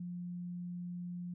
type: tone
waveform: sine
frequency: 176.5 Hz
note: F3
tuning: 19 cents sharp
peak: -39 dBFS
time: 0-1.34 s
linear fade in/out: 5 ms
effects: none